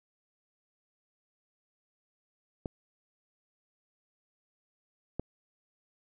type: clicks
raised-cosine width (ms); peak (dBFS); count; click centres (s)
2; -21 / -19; 2; 2.658 / 5.196
effects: none